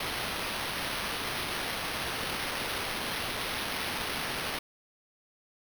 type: noise with sample-and-hold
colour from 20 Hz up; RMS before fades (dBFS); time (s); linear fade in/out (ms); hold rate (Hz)
white; -34; 0-4.59; 5; 7350
effects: none